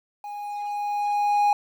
triangle tone with level ramp, 824 Hz, G#5, 14 cents flat, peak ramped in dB -31 to -14 dBFS, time 0.24-1.53 s, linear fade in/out 2 ms, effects 9-bit

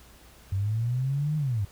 sine linear two-way sweep, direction up then down, 93.7 to 155.56 to 93.7 Hz, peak -24 dBFS, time 0.52-1.65 s, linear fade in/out 5 ms, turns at 1.37 s, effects added 60 Hz sine -55 dBFS peak until 1.71 s + pink hiss -54 dBFS RMS until 1.71 s

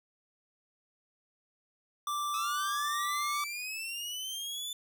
square tone, 1174.7 Hz, D6, in tune, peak -32 dBFS, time 2.07-3.44 s, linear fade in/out 2 ms
sawtooth linear sweep, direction up, 1270 to 3520 Hz, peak -33 dBFS, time 2.34-4.73 s, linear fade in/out 2 ms
effects none

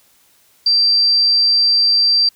sine tone, 4699 Hz, D8, in tune, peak -10 dBFS, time 0.66-2.29 s, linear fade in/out 5 ms, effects white hiss -54 dBFS RMS until 2.35 s

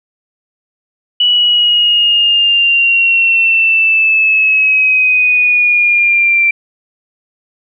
sine linear sweep, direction down, 2949 to 2349 Hz, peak -7 dBFS, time 1.2-6.51 s, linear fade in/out 5 ms, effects none

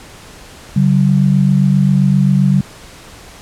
sine tone pair together, 142.2 / 189.81 Hz, C#3 / F#3, +45 / +44 cents, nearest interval perfect fourth, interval 499 cents, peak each -11 dBFS, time 0.76-2.61 s, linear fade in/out 5 ms, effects pink hiss -37 dBFS RMS until 3.41 s + low-pass 10000 Hz 12 dB/octave

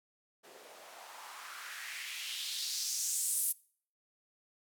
blue noise with band-pass filter sweep, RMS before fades -39 dBFS, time 0.43-3.53 s, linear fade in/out 20 ms, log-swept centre 400 to 11000 Hz, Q 2.5, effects noise-tail reverb RT60 0.5 s tail -23 dB re dry

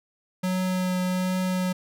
square tone with vibrato, 183.9 Hz, F#3, 10 cents flat, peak -24 dBFS, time 0.43-1.73 s, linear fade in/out 10 ms, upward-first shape triangle, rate 1.3 Hz, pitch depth 13 cents each way, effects none

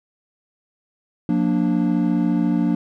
triangle chord, Bb major, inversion second, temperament equal with one note detuned, 178.7 / 233.1 / 293.7 Hz, F3 / Bb3 / D4, +40 / 0 / 0 cents, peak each -19 dBFS, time 1.29-2.75 s, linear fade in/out 2 ms, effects none

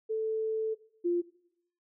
sine tone pair in turn, 440 / 348.3 Hz, A4 / F4, 0 / -5 cents, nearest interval major third, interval 405 cents, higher first, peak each -28 / -25 dBFS, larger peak second, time 0.09-0.75 / 1.04-1.22 s, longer first, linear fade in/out 20 ms, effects noise-tail reverb RT60 0.7 s tail -18 dB re dry

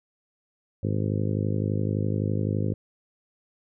harmonic tone, 51.8 Hz, G#1, 4 cents flat, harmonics 2 / 3 / 4 / 5 / 6 / 7 / 8 / 9 / 10, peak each -26 / -30 / -32 / -34 / -36 / -37 / -38 / -39 / -40 dBFS, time 0.83-2.74 s, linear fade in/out 5 ms, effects none

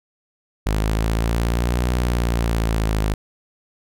sawtooth linear two-way sweep, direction up then down, 52 to 61.4 to 52 Hz, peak -14 dBFS, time 0.66-3.14 s, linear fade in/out 5 ms, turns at 1.91 s, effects none

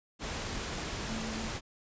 sine tone in noise, 221.3 Hz, A3, 10 cents sharp, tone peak -38 dBFS, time 1.05-1.51 s, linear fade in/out 50 ms, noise pink, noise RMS -37 dBFS, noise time 0.19-1.61 s, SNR -4 dB, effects resampled to 16000 Hz

